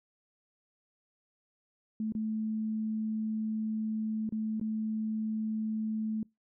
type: tone with dropouts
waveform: sine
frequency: 218.1 Hz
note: A3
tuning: 15 cents flat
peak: -30 dBFS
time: 2-6.23 s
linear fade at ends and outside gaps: 2 ms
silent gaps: 2.122-2.15 / 4.292-4.323 / 4.598-4.612 s
effects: noise-tail reverb RT60 0.2 s tail -25 dB re dry